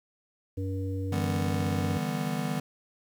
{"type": "harmonic tone", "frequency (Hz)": 95.3, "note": "G2", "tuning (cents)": -48, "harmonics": [1, 3, 5], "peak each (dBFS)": [-30, -36, -39], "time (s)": [0.57, 1.98], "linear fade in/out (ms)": 10}
{"type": "chord", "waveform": "square", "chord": "E minor seventh", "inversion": "third", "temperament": "just", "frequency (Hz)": [148.33, 164.81, 197.78, 247.2], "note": ["D3", "E3", "G3", "B3"], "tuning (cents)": [18, 0, 16, 2], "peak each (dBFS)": -35, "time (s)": [1.12, 2.6], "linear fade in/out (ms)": 5}
{"effects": ["10-bit"]}